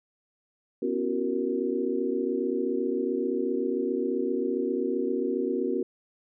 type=tone cluster; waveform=sine; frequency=247.8 / 275.3 / 341.4 / 376.6 / 466.7 Hz; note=B3 / C#4 / F4 / F#4 / A#4; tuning=+6 / -12 / -39 / +31 / +2 cents; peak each=-32 / -32 / -34 / -29 / -32 dBFS; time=0.82-5.83 s; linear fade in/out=5 ms; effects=none